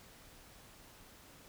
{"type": "silence", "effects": ["pink hiss -58 dBFS RMS until 1.48 s"]}